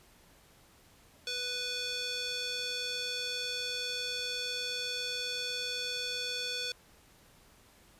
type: tone with band-pass filter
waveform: square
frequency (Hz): 493.9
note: B4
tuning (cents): 0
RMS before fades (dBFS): -36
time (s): 1.27-6.72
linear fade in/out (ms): 2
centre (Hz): 4100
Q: 2.3
effects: pink hiss -61 dBFS RMS until 7.99 s + resampled to 32000 Hz